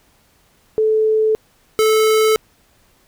sine / square tone pair in turn, 435.8 / 435.8 Hz, A4 / A4, -17 / -17 cents, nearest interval unison, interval 0 cents, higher neither, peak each -12 dBFS, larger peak neither, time 0.78-1.35 / 1.79-2.36 s, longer neither, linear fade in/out 0 ms, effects pink hiss -56 dBFS RMS until 3.07 s

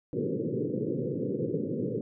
white band-pass noise, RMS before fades -31 dBFS, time 0.13-2.01 s, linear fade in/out 2 ms, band 110 to 510 Hz, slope 96 dB/octave, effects none

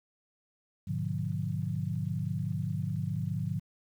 sine chord, G# diminished seventh, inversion none, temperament just, 103.83 / 124.59 / 149.51 / 179.41 Hz, G#2 / B2 / D3 / F3, 0 / +16 / +31 / +47 cents, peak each -35 / -38 / -34 / -36 dBFS, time 0.87-3.6 s, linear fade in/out 10 ms, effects 10-bit

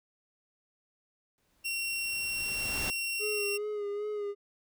pink noise with exponential growth, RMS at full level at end -35 dBFS, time 1.38-2.9 s, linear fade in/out 0 ms, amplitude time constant 330 ms
sawtooth tone, 2736 Hz, F7, 36 cents flat, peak -28 dBFS, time 1.64-3.58 s, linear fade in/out 20 ms
triangle tone with vibrato, 414.4 Hz, G#4, 4 cents flat, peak -30 dBFS, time 3.19-4.35 s, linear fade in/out 50 ms, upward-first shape sine, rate 2.5 Hz, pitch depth 37 cents each way
effects none

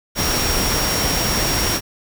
sine tone in noise, 5588 Hz, F8, in tune, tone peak -23 dBFS, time 0.15-1.81 s, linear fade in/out 50 ms, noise pink, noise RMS -20 dBFS, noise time 0.15-1.81 s, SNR -6 dB, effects none

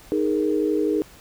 sine chord, D# suspended fourth, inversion none, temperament just, 311.1 / 414.8 / 466.7 Hz, D#4 / G#4 / A#4, 0 / -2 / +2 cents, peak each -22 / -23 / -26 dBFS, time 0.12-1.02 s, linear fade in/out 0 ms, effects pink hiss -48 dBFS RMS until 1.2 s

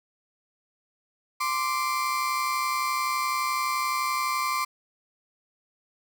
35% pulse tone pair together, 1043 / 1174.7 Hz, C6 / D6, -6 / 0 cents, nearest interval major second, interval 206 cents, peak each -26 dBFS, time 1.4-4.65 s, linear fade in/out 10 ms, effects none

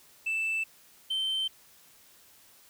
sine tone pair in turn, 2646 / 3104 Hz, E7 / G7, +6 / -18 cents, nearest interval minor third, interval 276 cents, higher second, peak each -25 dBFS, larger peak neither, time 0.26-0.64 / 1.1-1.48 s, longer neither, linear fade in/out 10 ms, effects tanh soft clip ceiling -26 dBFS + white hiss -58 dBFS RMS until 2.69 s

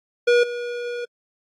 square tone with level steps, 481.7 Hz, B4, 43 cents flat, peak -14 / -27 dBFS, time 0.27-1.05 s, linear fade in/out 10 ms, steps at 0.43 s, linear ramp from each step 5 ms, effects low-pass 4000 Hz 12 dB/octave + AAC 48 kbps

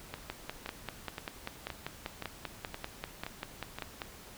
two click trains, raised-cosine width 0.3 ms, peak -22 / -20 dBFS, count 8 / 20, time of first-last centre 0.14-3.786 / 0.3-4.018 s, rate 1.92 / 5.11 Hz, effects pink hiss -51 dBFS RMS until 4.37 s

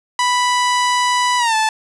sawtooth tone with pitch glide, 987.8 to 875 Hz, B5 to A5, 0 to -10 cents, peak -10 dBFS, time 0.19-1.69 s, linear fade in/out 2 ms, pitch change -210 cents, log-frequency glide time 1.38-1.55 s, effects resampled to 22050 Hz + 8-bit

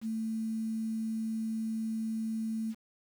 sine tone with quantisation, 222 Hz, A3, 16 cents sharp, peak -31 dBFS, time 0.01-2.75 s, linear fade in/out 50 ms, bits 9, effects none

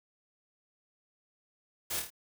white noise with echo, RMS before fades -35 dBFS, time 1.9-2 s, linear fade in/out 10 ms, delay 26 ms, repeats 4, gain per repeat -4 dB, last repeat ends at 2.104 s, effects none

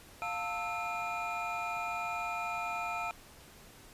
triangle tone cluster, 702 / 894 / 1313 / 2422 Hz, F5 / A5 / E6 / D#7, +9 / +27 / -7 / -47 cents, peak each -37 / -38 / -37 / -38 dBFS, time 0.22-3.11 s, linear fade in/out 0 ms, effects pink hiss -55 dBFS RMS until 3.93 s + resampled to 32000 Hz

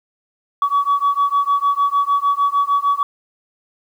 sine beating tone pair, 1131 / 1137.6 Hz, C#6 / C#6, +34 / +45 cents, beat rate 6.6 Hz, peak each -16 dBFS, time 0.62-3.03 s, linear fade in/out 2 ms, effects tanh soft clip ceiling -9 dBFS + 8-bit

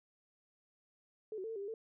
sine tone with pitch steps, 433.4 / 375.4 / 446.3 / 450.7 / 396.2 / 402.2 / 446.4 Hz, A4 / F#4 / A4 / A4 / G4 / G4 / A4, -26 / +25 / +25 / +42 / +18 / +44 / +25 cents, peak -39 dBFS, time 1.32-1.74 s, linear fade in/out 2 ms, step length 60 ms, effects none

